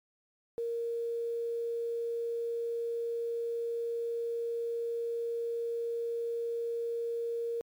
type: tone with quantisation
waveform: sine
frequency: 466.2 Hz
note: A#4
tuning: in tune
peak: -31 dBFS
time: 0.58-7.61 s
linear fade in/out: 0 ms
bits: 10
effects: MP3 96 kbps